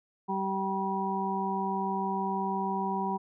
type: harmonic tone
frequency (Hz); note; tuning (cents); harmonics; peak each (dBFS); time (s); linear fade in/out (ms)
193.5; G3; -22; 1 / 2 / 4 / 5; -33 / -36 / -34 / -32; 0.28-3.18; 20
effects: none